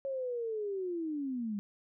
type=linear sweep; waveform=sine; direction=down; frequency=550 to 197 Hz; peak=-33 dBFS; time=0.05-1.59 s; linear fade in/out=0 ms; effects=none